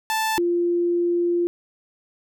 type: tone pair in turn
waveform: sawtooth / sine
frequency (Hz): 880 / 347.1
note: A5 / F4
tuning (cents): 0 / -11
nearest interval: octave + major third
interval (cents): 1611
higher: first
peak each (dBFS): -17 / -18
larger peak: first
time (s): 0.1-0.38 / 0.38-1.47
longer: second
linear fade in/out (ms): 0
effects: none